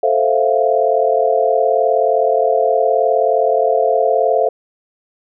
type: chord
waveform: sine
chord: F major seventh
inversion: first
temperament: equal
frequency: 440 / 523.3 / 659.3 / 698.5 Hz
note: A4 / C5 / E5 / F5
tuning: 0 / 0 / 0 / 0 cents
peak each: -17 dBFS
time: 0.03-4.49 s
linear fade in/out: 5 ms
effects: none